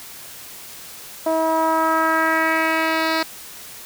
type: tone with low-pass filter sweep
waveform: 10% pulse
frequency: 321.6 Hz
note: E4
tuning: 43 cents flat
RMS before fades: -19 dBFS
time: 1.26-3.23 s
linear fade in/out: 5 ms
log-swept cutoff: 710 to 4200 Hz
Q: 2.3
effects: white hiss -38 dBFS RMS until 3.85 s